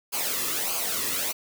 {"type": "noise with flanger", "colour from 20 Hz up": "white", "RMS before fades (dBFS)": -28, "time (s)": [0.12, 1.33], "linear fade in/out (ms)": 20, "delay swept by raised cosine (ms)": [0.53, 1.35], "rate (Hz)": 1.6, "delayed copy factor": -0.7, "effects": []}